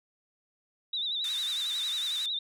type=tone with vibrato; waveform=sine; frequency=3729 Hz; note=A#7; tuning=in tune; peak=-29 dBFS; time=0.93-2.39 s; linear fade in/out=5 ms; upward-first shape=sine; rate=11 Hz; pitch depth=94 cents each way
type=band-pass noise; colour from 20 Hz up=white; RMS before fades=-43 dBFS; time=1.24-2.26 s; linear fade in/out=2 ms; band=1200 to 10000 Hz; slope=24 dB/octave
effects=none